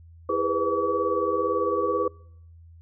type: tone cluster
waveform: sine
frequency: 331.4 / 410.2 / 488 / 506 / 1140 Hz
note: E4 / G#4 / B4 / B4 / C#6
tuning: +9 / -21 / -21 / +42 / +48 cents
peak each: -31 / -28 / -29 / -28 / -27 dBFS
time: 0.29-2.08 s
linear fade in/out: 5 ms
effects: noise-tail reverb RT60 0.7 s tail -25 dB re dry + added 83 Hz sine -46 dBFS peak until 2.81 s